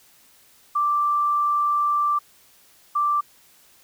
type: tone bursts at uneven times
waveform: sine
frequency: 1174.7 Hz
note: D6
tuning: in tune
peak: -18 dBFS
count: 2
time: 0.75-2.19 / 2.95-3.21 s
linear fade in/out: 10 ms
effects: white hiss -55 dBFS RMS until 3.83 s